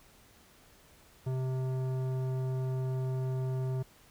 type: tone with tanh clipping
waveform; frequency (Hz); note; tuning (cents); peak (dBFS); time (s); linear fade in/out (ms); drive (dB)
sine; 130; C3; -11; -32; 1.26-3.83; 10; 14
effects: pink hiss -60 dBFS RMS until 4.1 s